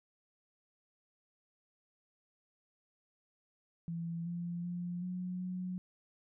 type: tone with pitch steps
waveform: sine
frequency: 167.9 / 172.7 / 175.7 / 181.4 / 182.6 Hz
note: E3 / F3 / F3 / F#3 / F#3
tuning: +32 / -19 / +11 / -34 / -23 cents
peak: -36 dBFS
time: 3.88-5.78 s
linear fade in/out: 0 ms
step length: 380 ms
effects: none